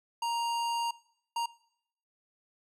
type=tone bursts at uneven times; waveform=square; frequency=935 Hz; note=A#5; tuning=5 cents sharp; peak=-30 dBFS; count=2; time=0.22-0.91 / 1.36-1.46 s; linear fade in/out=5 ms; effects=noise-tail reverb RT60 0.7 s tail -21 dB re dry + low-pass 10000 Hz 12 dB/octave